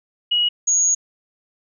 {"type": "tone pair in turn", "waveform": "sine", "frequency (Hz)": [2905, 6662], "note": ["F#7", "G#8"], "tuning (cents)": [-32, 4], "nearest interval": "octave + major second", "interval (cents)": 1436, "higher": "second", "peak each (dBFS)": [-15, -14], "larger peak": "second", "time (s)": [[0.31, 0.49], [0.67, 0.95]], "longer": "second", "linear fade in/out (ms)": 10, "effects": []}